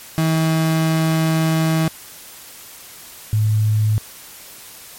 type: tone pair in turn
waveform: 35% pulse / sine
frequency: 160.5 / 107.55 Hz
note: E3 / A2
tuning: -46 / -39 cents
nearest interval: perfect fifth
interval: 693 cents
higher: first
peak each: -13 dBFS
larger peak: neither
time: 0.18-1.88 / 3.33-3.98 s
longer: first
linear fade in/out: 0 ms
effects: white hiss -39 dBFS RMS until 4.98 s + MP3 64 kbps